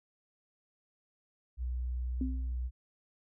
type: tone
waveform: sine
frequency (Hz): 61.8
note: B1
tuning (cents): +2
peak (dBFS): -32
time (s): 1.57-2.71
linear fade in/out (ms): 50
type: tone with exponential decay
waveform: sine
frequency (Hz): 260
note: C4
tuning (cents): -11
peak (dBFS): -29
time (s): 2.21-2.56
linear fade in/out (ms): 2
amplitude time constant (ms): 76
effects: none